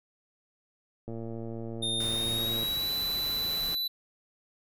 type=click train; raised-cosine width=2 ms; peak=-26 dBFS; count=178; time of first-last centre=1.08-2.633 s; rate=114 Hz
type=tone with pitch glide; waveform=square; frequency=3647 to 3977 Hz; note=A#7 to B7; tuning=-39 to +11 cents; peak=-29 dBFS; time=1.82-3.88 s; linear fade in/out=10 ms; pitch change=+150 cents; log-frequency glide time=2.08-2.92 s
type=noise; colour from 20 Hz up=pink; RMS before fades=-41 dBFS; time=2-3.75 s; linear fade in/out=2 ms
effects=none